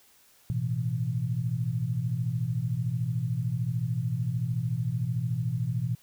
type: chord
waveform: sine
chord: A suspended second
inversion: none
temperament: equal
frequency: 110 / 123.47 / 164.81 Hz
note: A2 / B2 / E3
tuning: 0 / 0 / 0 cents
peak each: -33 / -28 / -33 dBFS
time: 0.5-5.95 s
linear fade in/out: 0 ms
effects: white hiss -60 dBFS RMS until 6.02 s